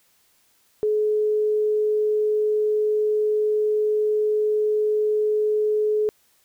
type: tone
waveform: sine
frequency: 425.5 Hz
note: G#4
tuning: 42 cents sharp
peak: -18 dBFS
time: 0.83-6.09 s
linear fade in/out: 0 ms
effects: white hiss -62 dBFS RMS until 6.44 s